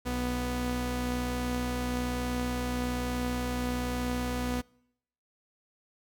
sawtooth tone pair together, 61.14 / 246.9 Hz, B1 / B3, -17 / 0 cents, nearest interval 2 octaves, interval 2417 cents, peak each -30 / -27 dBFS, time 0.05-4.62 s, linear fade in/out 20 ms, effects noise-tail reverb RT60 0.8 s tail -26 dB re dry

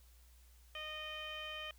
15% pulse tone with low-pass filter, 616 Hz, D#5, 17 cents flat, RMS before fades -45 dBFS, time 0.75-1.71 s, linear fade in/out 2 ms, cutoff 3100 Hz, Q 5.6, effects added 60 Hz sine -60 dBFS peak until 1.78 s + white hiss -69 dBFS RMS until 1.78 s

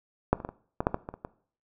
clicks, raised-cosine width 1 ms, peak -6 / -25 / -19 / -23 / -13 / -8 / -13 / -21 / -26 / -21 dBFS, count 10, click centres 0.33 / 0.402 / 0.449 / 0.49 / 0.805 / 0.869 / 0.944 / 1.089 / 1.14 / 1.249 s, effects noise-tail reverb RT60 0.5 s tail -18 dB re dry

